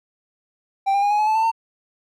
triangle tone with pitch steps, 784 / 800.5 / 817.3 / 834.5 / 852 / 869.9 / 888.2 / 906.8 Hz, G5 / G5 / G#5 / G#5 / G#5 / A5 / A5 / A#5, 0 / +36 / -28 / +8 / +44 / -20 / +16 / -48 cents, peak -14 dBFS, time 0.86-1.516 s, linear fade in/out 20 ms, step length 82 ms, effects none

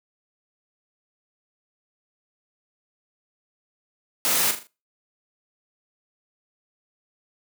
white noise with echo, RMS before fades -22 dBFS, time 4.25-4.51 s, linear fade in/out 0 ms, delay 40 ms, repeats 4, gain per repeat -8 dB, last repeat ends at 4.67 s, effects noise-tail reverb RT60 0.3 s tail -22 dB re dry + high-pass 150 Hz 12 dB/octave

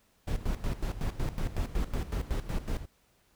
brown noise with tremolo, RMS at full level -30 dBFS, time 0.27-2.86 s, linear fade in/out 10 ms, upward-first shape square, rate 5.4 Hz, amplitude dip 75%, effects pink hiss -68 dBFS RMS until 3.35 s

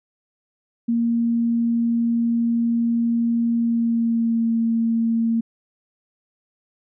sine tone with pitch glide, 233.1 to 228.6 Hz, A#3 to A#3, 0 to -34 cents, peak -17 dBFS, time 0.88-5.41 s, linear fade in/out 10 ms, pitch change -34 cents, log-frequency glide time 3.55-4.52 s, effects none

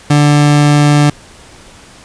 30% pulse tone, 146.83 Hz, D3, in tune, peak -3 dBFS, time 0.1-1.1 s, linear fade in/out 5 ms, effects pink hiss -38 dBFS RMS until 2.04 s + resampled to 22050 Hz

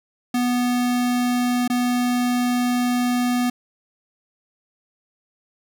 square tone with dropouts, 245.8 Hz, B3, 8 cents flat, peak -19 dBFS, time 0.34-3.5 s, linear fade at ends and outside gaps 5 ms, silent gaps 1.678-1.699 s, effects none

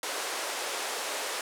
pink band-pass noise, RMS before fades -34 dBFS, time 0.03-1.41 s, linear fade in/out 2 ms, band 430 to 11000 Hz, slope 24 dB/octave, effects none

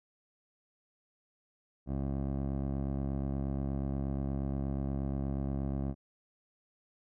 15% pulse tone with low-pass filter, 68.4 Hz, C#2, 23 cents flat, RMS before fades -34 dBFS, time 1.86-5.95 s, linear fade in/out 50 ms, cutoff 560 Hz, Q 0.86, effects none

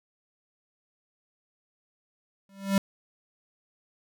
square tone with exponential growth, 196 Hz, G3, in tune, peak -18 dBFS, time 2.49-2.78 s, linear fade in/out 2 ms, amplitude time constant 61 ms, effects none

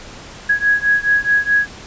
sine beating tone pair, 1661.2 / 1665.9 Hz, G#6 / G#6, 0 / +5 cents, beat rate 4.7 Hz, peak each -15 / -16 dBFS, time 0.49-1.67 s, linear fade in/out 10 ms, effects pink hiss -36 dBFS RMS until 1.86 s + resampled to 16000 Hz

